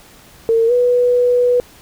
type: tone with pitch glide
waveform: sine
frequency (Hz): 455.3 to 490.8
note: A#4 to B4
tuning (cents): -41 to -11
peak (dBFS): -10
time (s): 0.49-1.6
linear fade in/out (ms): 0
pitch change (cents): +130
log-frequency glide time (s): 0.67-0.72
effects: pink hiss -44 dBFS RMS until 1.81 s